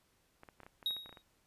clicks, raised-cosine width 0.5 ms, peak -37 dBFS, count 12, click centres 0.434 / 0.488 / 0.603 / 0.633 / 0.665 / 0.828 / 0.908 / 0.966 / 1.06 / 1.093 / 1.127 / 1.172 s
triangle tone with exponential decay, 3784 Hz, A#7, 25 cents sharp, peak -28 dBFS, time 0.86-1.22 s, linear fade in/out 1 ms, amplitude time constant 78 ms
effects pink hiss -73 dBFS RMS until 1.46 s + resampled to 32000 Hz

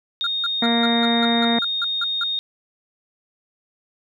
sine tone, 3700 Hz, A#7, 14 cents flat, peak -21 dBFS, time 0.21-2.39 s, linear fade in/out 0 ms
triangle tone bursts, 1396.9 Hz, F6, in tune, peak -21 dBFS, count 11, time 0.24-2.237 s, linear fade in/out 2 ms, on 27 ms, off 170 ms
harmonic tone, 233.1 Hz, A#3, in tune, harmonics 1 / 2 / 3 / 4 / 5 / 6 / 7 / 8 / 9 / 10, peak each -19 / -27 / -25 / -31 / -36 / -35 / -37 / -30 / -34 / -41 dBFS, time 0.62-1.59 s, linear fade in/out 5 ms
effects none

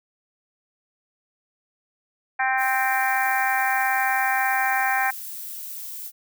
harmonic tone, 261.6 Hz, C4, in tune, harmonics 3 / 4 / 5 / 6 / 7 / 8 / 9, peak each -23 / -31 / -35 / -26 / -26 / -35 / -31 dBFS, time 2.39-5.11 s, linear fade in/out 10 ms
violet noise, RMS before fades -35 dBFS, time 2.57-6.12 s, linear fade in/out 50 ms
effects none

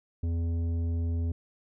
sine tone with tanh clipping, 83.9 Hz, E2, 31 cents sharp, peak -28 dBFS, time 0.23-1.32 s, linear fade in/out 5 ms, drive 10 dB, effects none

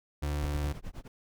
35% pulse tone, 73.42 Hz, D2, in tune, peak -28 dBFS, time 0.22-0.73 s, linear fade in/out 10 ms
brown noise with tremolo, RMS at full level -37 dBFS, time 0.42-1.08 s, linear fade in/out 5 ms, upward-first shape sine, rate 9.4 Hz, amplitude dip 100%
effects none

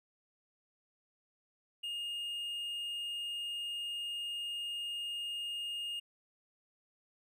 triangle tone, 2840 Hz, F7, 28 cents sharp, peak -35 dBFS, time 1.83-6 s, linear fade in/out 10 ms, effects none

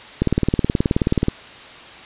click train, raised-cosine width 3 ms, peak -3 dBFS, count 21, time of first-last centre 0.22-1.284 s, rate 18.8 Hz, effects white hiss -39 dBFS RMS until 2.05 s + resampled to 8000 Hz

